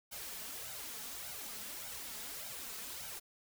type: noise with flanger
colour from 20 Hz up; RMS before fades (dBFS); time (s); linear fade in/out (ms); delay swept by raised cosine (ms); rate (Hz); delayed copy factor
white; -45; 0.11-3.2; 20; 1.3 to 4.7; 1.7; +0.7
effects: none